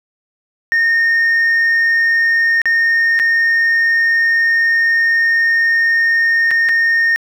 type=tone with dropouts; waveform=sine; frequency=1836 Hz; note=A#6; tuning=27 cents flat; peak=-8 dBFS; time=0.72-7.16 s; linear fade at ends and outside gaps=0 ms; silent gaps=2.617-2.656 / 3.191-3.198 / 6.508-6.513 / 6.688-6.692 s; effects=tanh soft clip ceiling -9 dBFS + 7-bit